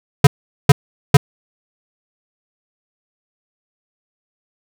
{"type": "tone bursts", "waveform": "square", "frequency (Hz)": 141.9, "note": "C#3", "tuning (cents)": 41, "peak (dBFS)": -3, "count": 3, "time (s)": [0.24, 1.17], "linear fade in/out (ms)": 5, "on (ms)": 30, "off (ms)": 420, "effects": []}